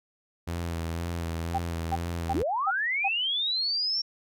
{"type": "tone with vibrato", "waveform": "sawtooth", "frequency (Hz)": 84, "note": "E2", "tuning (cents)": 33, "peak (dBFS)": -26, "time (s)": [0.47, 2.43], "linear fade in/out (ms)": 10, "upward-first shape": "sine", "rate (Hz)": 2, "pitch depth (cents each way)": 34}
{"type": "tone bursts", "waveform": "sine", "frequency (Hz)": 784, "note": "G5", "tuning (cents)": 0, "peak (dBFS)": -24, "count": 5, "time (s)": [1.54, 3.085], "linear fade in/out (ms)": 10, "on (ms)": 45, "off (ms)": 330}
{"type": "linear sweep", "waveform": "sine", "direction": "up", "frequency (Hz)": [228.7, 5530], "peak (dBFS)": -25, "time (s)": [2.34, 4.02], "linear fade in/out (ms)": 10}
{"effects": []}